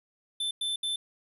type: tone bursts at uneven times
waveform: square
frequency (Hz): 3534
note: A7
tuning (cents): +7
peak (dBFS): -29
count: 3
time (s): 0.4-0.51 / 0.61-0.76 / 0.83-0.96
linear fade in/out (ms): 5
effects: resampled to 32000 Hz + 11-bit